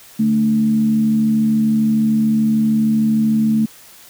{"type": "tone with frequency modulation", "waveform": "sine", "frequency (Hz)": 220, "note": "A3", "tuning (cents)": 0, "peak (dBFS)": -12, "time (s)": [0.19, 3.66], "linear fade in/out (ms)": 10, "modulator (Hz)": 73.2, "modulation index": 0.39, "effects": ["white hiss -43 dBFS RMS until 4.09 s"]}